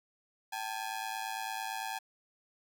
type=ring-modulated tone; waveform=sawtooth; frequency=830.6 Hz; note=G#5; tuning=in tune; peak=-29 dBFS; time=0.52-1.99 s; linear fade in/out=10 ms; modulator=54.4 Hz; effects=10-bit